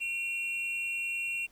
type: tone pair together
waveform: triangle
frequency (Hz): 2403 / 2745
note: D7 / F7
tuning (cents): +39 / -31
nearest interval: major second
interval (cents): 230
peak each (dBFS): -38 / -30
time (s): 0-1.47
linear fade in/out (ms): 20
effects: pink hiss -64 dBFS RMS until 1.51 s